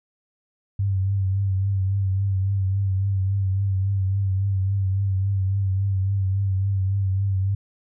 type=tone with vibrato; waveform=sine; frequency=97 Hz; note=G2; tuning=18 cents flat; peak=-19 dBFS; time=0.79-7.55 s; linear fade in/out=5 ms; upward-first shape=triangle; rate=3.6 Hz; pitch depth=52 cents each way; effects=none